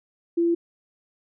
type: tone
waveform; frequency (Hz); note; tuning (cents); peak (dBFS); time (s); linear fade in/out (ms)
sine; 339.4; F4; -49; -18; 0.37-0.55; 10
effects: none